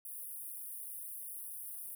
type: high-pass noise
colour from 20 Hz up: pink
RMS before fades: -45 dBFS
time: 0.05-1.95 s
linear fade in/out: 2 ms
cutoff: 9400 Hz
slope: 96 dB/octave
effects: none